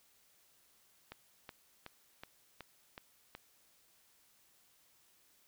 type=click train; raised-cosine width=0.3 ms; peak=-30 dBFS; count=7; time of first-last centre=1.12-3.35 s; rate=2.69 Hz; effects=white hiss -69 dBFS RMS until 5.47 s